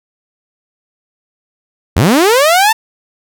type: linear sweep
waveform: sawtooth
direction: up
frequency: 64 to 910 Hz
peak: -3 dBFS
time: 1.96-2.73 s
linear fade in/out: 10 ms
effects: none